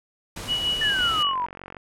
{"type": "noise", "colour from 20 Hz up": "pink", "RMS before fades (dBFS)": -35, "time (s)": [0.36, 1.23], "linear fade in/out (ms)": 5}
{"type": "tone with tremolo", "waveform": "sine", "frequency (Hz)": 2931, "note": "F#7", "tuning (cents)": -17, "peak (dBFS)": -20, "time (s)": [0.47, 1.35], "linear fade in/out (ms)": 50, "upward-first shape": "sine", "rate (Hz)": 5.6, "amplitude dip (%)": 50}
{"type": "exponential sweep", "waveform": "sine", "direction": "down", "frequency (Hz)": [1800, 939], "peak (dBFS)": -23, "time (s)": [0.81, 1.46], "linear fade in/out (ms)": 5}
{"type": "click train", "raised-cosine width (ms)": 0.5, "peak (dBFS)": -23, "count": 41, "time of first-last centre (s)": [0.9, 1.768], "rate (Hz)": 46.1}
{"effects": ["low-pass 11000 Hz 12 dB/octave"]}